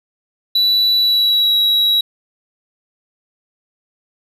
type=tone with pitch glide; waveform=triangle; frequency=3951 to 3876 Hz; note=B7 to B7; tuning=0 to -33 cents; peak=-10 dBFS; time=0.55-2.01 s; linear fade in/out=5 ms; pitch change=-33 cents; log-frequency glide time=0.97-1.55 s; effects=none